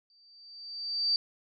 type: tone with exponential growth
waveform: sine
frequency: 4640 Hz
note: D8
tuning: 22 cents flat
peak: -22 dBFS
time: 0.1-1.16 s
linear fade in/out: 1 ms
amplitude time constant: 230 ms
effects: none